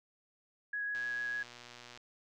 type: tone with vibrato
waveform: sine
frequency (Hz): 1666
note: G#6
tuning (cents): +5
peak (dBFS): -34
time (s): 0.73-1.43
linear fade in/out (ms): 5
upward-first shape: sine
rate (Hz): 6.7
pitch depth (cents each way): 8
type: click train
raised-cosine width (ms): 0.2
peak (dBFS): -33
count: 125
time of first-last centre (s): 0.95-1.975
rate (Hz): 121
effects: none